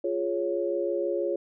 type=chord; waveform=sine; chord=Db major; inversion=first; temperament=equal; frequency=349.2 / 415.3 / 554.4 Hz; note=F4 / Ab4 / Db5; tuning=0 / 0 / 0 cents; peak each=-29 / -31 / -29 dBFS; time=0.04-1.36 s; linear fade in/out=5 ms; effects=none